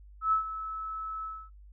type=tone with ADSR envelope; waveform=sine; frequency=1302 Hz; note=E6; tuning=22 cents flat; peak=-21 dBFS; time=0.21-1.5 s; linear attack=110 ms; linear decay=110 ms; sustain=-13 dB; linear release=260 ms; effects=noise-tail reverb RT60 0.2 s tail -24 dB re dry + added 50 Hz sine -49 dBFS peak until 1.72 s